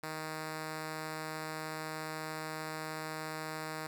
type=tone; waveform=5% pulse; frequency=156.8 Hz; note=D#3; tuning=14 cents sharp; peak=-27 dBFS; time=0.03-3.87 s; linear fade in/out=5 ms; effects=none